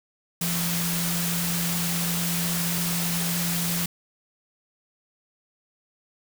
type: tone in noise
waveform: sine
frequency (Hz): 171.6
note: F3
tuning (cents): -30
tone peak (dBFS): -27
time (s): 0.41-3.86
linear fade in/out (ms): 5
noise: white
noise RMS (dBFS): -28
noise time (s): 0.41-3.86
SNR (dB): -2
effects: none